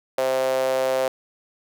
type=tone with high-pass filter; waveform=sawtooth; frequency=131 Hz; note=C3; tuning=2 cents sharp; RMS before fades=-22 dBFS; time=0.18-1.08 s; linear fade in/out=2 ms; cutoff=560 Hz; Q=7.3; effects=none